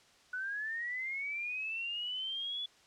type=linear sweep; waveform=sine; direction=up; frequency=1472 to 3444 Hz; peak=-35 dBFS; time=0.33-2.66 s; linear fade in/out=5 ms; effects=white hiss -63 dBFS RMS until 2.86 s + low-pass 6000 Hz 12 dB/octave